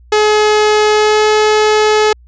sawtooth tone with pitch glide, 424.6 to 427.6 Hz, G#4 to A4, +38 to -49 cents, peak -4 dBFS, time 0.12-2.13 s, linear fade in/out 5 ms, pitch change +13 cents, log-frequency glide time 0.91-1.25 s, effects added 60 Hz sine -39 dBFS peak until 2.27 s + resampled to 16000 Hz

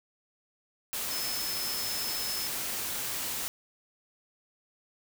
sine tone in noise, 5210 Hz, E8, 21 cents flat, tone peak -35 dBFS, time 1.11-2.47 s, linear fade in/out 0 ms, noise white, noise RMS -34 dBFS, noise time 0.93-3.48 s, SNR -4 dB, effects none

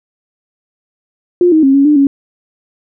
sine tone with pitch steps, 353.9 / 314.7 / 270.5 / 277.8 / 298.1 / 277.9 Hz, F4 / D#4 / C#4 / C#4 / D4 / C#4, +23 / +20 / -42 / +4 / +26 / +4 cents, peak -5 dBFS, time 1.41-2.07 s, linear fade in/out 2 ms, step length 110 ms, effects none

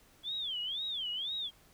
sine tone with vibrato, 3322 Hz, G#7, in tune, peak -34 dBFS, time 0.23-1.51 s, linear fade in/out 50 ms, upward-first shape sine, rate 2 Hz, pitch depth 240 cents each way, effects pink hiss -63 dBFS RMS until 1.73 s

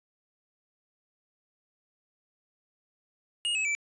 square tone with pitch steps, 2861 / 2578 / 2324 Hz, F7 / E7 / D7, +41 / -39 / -19 cents, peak -27 dBFS, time 3.45-3.75 s, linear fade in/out 0 ms, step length 100 ms, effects resampled to 22050 Hz

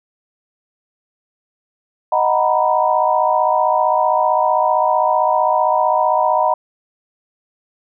sine chord, B major seventh, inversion first, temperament equal, 622.3 / 740 / 932.3 / 987.8 Hz, D#5 / F#5 / A#5 / B5, 0 / 0 / 0 / 0 cents, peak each -18 dBFS, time 2.12-6.54 s, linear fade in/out 5 ms, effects none

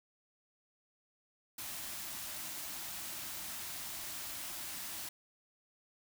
white band-stop noise, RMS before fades -43 dBFS, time 1.58-5.09 s, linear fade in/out 5 ms, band 380 to 560 Hz, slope 96 dB/octave, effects none

